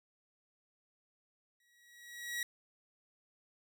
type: tone with exponential growth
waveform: sawtooth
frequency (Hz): 1915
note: A#6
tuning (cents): +46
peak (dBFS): -30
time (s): 1.6-2.43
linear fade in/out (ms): 2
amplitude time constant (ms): 180
effects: none